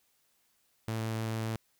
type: tone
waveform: sawtooth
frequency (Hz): 111.6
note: A2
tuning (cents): +25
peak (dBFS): -28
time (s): 0.88-1.56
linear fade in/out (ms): 0
effects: white hiss -72 dBFS RMS until 1.79 s